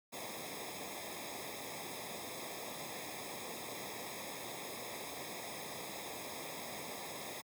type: noise with comb filter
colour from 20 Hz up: pink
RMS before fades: -45 dBFS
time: 0.12-7.42 s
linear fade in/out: 20 ms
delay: 0.68 ms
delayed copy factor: -0.9
effects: high-pass 100 Hz 12 dB/octave